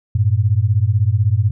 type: beating tone pair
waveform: sine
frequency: 96.7 / 112.7 Hz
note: G2 / A2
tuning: -23 / +42 cents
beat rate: 16 Hz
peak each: -15 dBFS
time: 0.15-1.51 s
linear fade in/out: 5 ms
effects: none